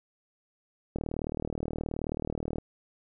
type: click train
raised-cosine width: 2 ms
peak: -19 dBFS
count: 64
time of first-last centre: 0.96-2.584 s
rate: 38.8 Hz
effects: none